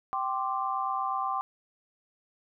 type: chord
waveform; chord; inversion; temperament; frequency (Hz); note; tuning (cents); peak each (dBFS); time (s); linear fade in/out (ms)
sine; G suspended fourth; none; equal with one note detuned; 778.1 / 1046.5 / 1174.7; G5 / C6 / D6; -13 / 0 / 0; -32; 0.13-1.41; 0
effects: none